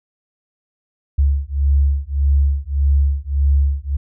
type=beating tone pair; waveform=sine; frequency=69.3 / 71 Hz; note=C#2 / C#2; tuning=0 / +42 cents; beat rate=1.7 Hz; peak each=-16 dBFS; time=1.18-3.97 s; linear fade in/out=10 ms; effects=none